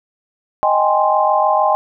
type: chord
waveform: sine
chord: Ab major seventh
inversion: second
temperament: equal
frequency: 622.3 / 784 / 830.6 / 1046.5 Hz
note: Eb5 / G5 / Ab5 / C6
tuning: 0 / 0 / 0 / 0 cents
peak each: -17 dBFS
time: 0.63-1.75 s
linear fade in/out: 0 ms
effects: none